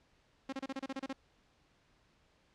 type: tone bursts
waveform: sawtooth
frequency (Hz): 268.8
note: C4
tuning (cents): +47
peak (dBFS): -33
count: 10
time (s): 0.49-1.129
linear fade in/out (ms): 5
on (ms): 36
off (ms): 31
effects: pink hiss -70 dBFS RMS until 2.54 s + low-pass 5000 Hz 12 dB/octave